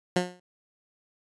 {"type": "tone with exponential decay", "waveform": "15% pulse", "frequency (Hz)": 179.6, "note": "F3", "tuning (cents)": 49, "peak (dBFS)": -13, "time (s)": [0.16, 0.4], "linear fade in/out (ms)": 5, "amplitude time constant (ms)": 51, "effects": ["resampled to 22050 Hz"]}